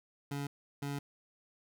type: tone bursts at uneven times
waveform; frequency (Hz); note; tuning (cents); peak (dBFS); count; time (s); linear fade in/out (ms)
25% pulse; 141.8; C#3; +40; -32; 2; 0.31-0.47 / 0.82-0.99; 5
effects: none